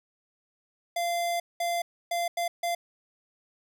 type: tone bursts at uneven times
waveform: square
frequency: 690 Hz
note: F5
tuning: 21 cents flat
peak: -27 dBFS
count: 5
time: 0.96-1.4 / 1.6-1.82 / 2.11-2.28 / 2.37-2.48 / 2.63-2.75 s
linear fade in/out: 5 ms
effects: none